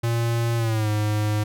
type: tone with pitch glide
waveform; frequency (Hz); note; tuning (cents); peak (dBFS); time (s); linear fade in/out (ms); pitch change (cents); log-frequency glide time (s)
square; 116.7 to 105.79; A#2 to G#2; +2 to +32; -21; 0.03-1.44; 10; -170; 0.57-0.89
effects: none